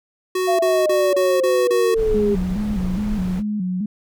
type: tone bursts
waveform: square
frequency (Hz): 370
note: F#4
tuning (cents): 0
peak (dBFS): -19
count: 6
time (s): 0.35-1.945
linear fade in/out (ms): 5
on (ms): 240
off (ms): 31
type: exponential sweep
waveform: sine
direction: down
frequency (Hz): 692 to 400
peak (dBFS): -16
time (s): 0.47-2.36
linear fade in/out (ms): 20
type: noise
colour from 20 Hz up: brown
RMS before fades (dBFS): -27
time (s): 1.95-3.43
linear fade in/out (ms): 50
type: tone with vibrato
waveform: sine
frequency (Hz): 196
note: G3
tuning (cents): 0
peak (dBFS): -20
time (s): 2.14-3.86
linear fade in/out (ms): 5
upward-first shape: square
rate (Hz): 2.4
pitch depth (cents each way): 120
effects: none